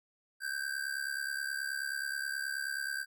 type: ring-modulated tone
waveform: square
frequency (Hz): 1568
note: G6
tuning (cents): 0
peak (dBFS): -32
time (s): 0.4-3.06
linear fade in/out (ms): 50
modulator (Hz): 34.7
effects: none